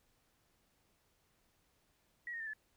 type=tone with pitch steps; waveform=sine; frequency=1918 / 1852.7 / 1789.6 / 1728.6 Hz; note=A#6 / A#6 / A6 / A6; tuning=+49 / -11 / +29 / -31 cents; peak=-40 dBFS; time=2.27-2.534 s; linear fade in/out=2 ms; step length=66 ms; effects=pink hiss -75 dBFS RMS until 2.76 s